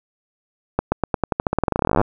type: accelerating click train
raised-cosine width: 1 ms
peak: -3 dBFS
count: 28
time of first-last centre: 0.79-2.014 s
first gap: 130 ms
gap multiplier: 0.9
effects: none